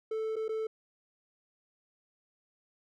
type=tone with dropouts; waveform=triangle; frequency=440 Hz; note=A4; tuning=in tune; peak=-29 dBFS; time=0.11-0.67 s; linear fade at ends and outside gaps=5 ms; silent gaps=0.358-0.364 / 0.482-0.491 s; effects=none